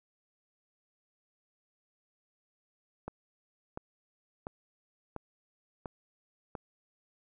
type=click train; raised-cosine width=1 ms; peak=-24 dBFS; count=6; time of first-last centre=3.08-6.552 s; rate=1.44 Hz; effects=none